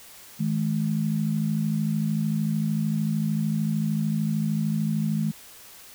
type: tone pair together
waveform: sine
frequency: 159.2 / 212.5 Hz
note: D#3 / G#3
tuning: +40 / +40 cents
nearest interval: perfect fourth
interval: 500 cents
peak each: -25 dBFS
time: 0.39-5.32 s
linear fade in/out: 20 ms
effects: white hiss -47 dBFS RMS until 5.94 s